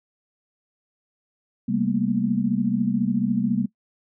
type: tone cluster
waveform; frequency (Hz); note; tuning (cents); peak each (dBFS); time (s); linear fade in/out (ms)
sine; 132.1 / 196.3 / 226.3 / 240.4; C3 / G3 / A3 / B3; +17 / +3 / +49 / -46; -31 / -24 / -24 / -25; 1.68-3.66; 10
effects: noise-tail reverb RT60 0.1 s tail -20 dB re dry